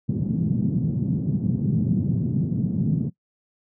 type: band-pass noise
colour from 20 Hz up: white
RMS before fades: -23 dBFS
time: 0.08-3.1 s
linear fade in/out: 20 ms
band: 120 to 200 Hz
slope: 24 dB/octave
effects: noise-tail reverb RT60 0.1 s tail -19 dB re dry